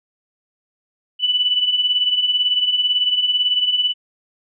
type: beating tone pair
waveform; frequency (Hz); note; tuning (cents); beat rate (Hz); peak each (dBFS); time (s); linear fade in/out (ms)
sine; 2960 / 2978; F#7 / F#7; 0 / +11; 18; -22 / -16; 1.19-3.94; 50
effects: none